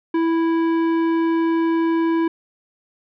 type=tone with tanh clipping; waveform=sine; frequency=329.6 Hz; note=E4; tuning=in tune; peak=-18 dBFS; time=0.14-2.28 s; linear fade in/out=5 ms; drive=13 dB; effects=none